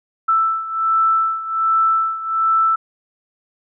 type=beating tone pair; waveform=sine; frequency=1323 / 1324.3 Hz; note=E6 / E6; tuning=+6 / +8 cents; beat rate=1.3 Hz; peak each=-16 / -20 dBFS; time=0.28-2.76 s; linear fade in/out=10 ms; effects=none